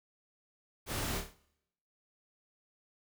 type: noise with echo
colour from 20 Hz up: pink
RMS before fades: -37 dBFS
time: 0.86-1.22 s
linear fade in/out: 50 ms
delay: 28 ms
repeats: 5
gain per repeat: -5 dB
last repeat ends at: 1.36 s
effects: noise-tail reverb RT60 0.8 s tail -21 dB re dry